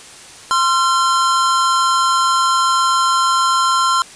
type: tone pair together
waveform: square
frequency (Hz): 1046.5 / 1366.6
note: C6 / F6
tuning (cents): 0 / -38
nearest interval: perfect fourth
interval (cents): 462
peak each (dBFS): -16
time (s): 0.51-4.02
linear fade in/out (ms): 0
effects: white hiss -38 dBFS RMS until 4.15 s + resampled to 22050 Hz